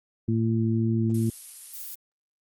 harmonic tone, 112.8 Hz, A2, 44 cents sharp, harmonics 1 / 2 / 3, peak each -24 / -25 / -30 dBFS, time 0.28-1.3 s, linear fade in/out 5 ms
violet noise, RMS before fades -37 dBFS, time 1.14-1.95 s, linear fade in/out 5 ms
effects Opus 32 kbps

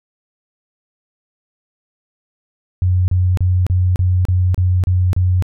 sine tone bursts, 91.1 Hz, F#2, 26 cents flat, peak -11 dBFS, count 9, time 2.82-5.424 s, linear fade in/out 0 ms, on 260 ms, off 33 ms, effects none

